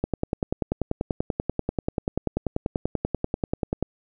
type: click train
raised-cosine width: 2 ms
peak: -10 dBFS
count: 40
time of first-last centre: 0.04-3.826 s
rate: 10.3 Hz
effects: none